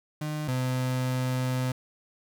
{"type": "tone pair in turn", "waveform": "35% pulse", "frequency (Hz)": [152.1, 127.9], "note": ["D#3", "C3"], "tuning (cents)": [-39, -39], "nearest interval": "minor third", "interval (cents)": 300, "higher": "first", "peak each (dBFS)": [-28, -24], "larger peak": "second", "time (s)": [[0.21, 0.48], [0.48, 1.72]], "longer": "second", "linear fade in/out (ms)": 5, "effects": []}